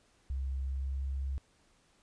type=tone with pitch glide; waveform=sine; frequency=66.7 to 67.67 Hz; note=C2 to C#2; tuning=+34 to -41 cents; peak=-32 dBFS; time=0.3-1.38 s; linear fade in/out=0 ms; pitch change=+25 cents; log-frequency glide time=0.62-1.03 s; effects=pink hiss -68 dBFS RMS until 2.02 s + resampled to 22050 Hz